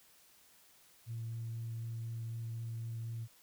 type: tone with vibrato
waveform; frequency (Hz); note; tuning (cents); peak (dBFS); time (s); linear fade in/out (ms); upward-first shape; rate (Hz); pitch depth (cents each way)
sine; 114.7; A#2; -28; -37; 1.06-3.28; 50; triangle; 4; 11
effects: tanh soft clip ceiling -34 dBFS + white hiss -64 dBFS RMS until 3.42 s